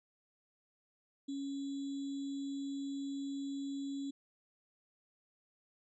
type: tone with sample-and-hold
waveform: sine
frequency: 277.2 Hz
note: C#4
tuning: in tune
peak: -37 dBFS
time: 1.28-4.11 s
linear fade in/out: 10 ms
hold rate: 3675 Hz
effects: resampled to 22050 Hz